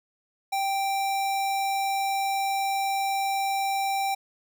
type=tone; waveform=square; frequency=784 Hz; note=G5; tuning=in tune; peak=-25 dBFS; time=0.52-4.15 s; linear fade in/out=10 ms; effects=none